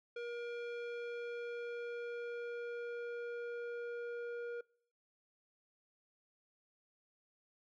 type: tone with low-pass filter sweep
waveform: square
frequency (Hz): 475.4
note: A#4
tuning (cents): +34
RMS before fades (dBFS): -43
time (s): 0.16-4.61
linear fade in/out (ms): 5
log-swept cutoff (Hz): 2700 to 1400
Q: 1.2
effects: noise-tail reverb RT60 0.6 s tail -26 dB re dry